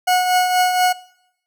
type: tone with tremolo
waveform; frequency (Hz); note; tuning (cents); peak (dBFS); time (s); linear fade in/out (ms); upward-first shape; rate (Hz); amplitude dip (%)
40% pulse; 730; F#5; -24; -11; 0.07-0.93; 10; triangle; 4.2; 55
effects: noise-tail reverb RT60 0.8 s tail -20 dB re dry